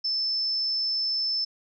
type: tone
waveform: sine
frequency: 5274 Hz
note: E8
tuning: in tune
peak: -24 dBFS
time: 0.04-1.45 s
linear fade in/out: 10 ms
effects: none